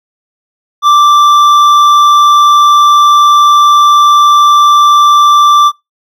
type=tone with hard clipping; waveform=triangle; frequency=1174.7 Hz; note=D6; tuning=in tune; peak=-4 dBFS; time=0.82-5.72 s; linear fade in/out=50 ms; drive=11 dB; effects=noise-tail reverb RT60 0.2 s tail -23 dB re dry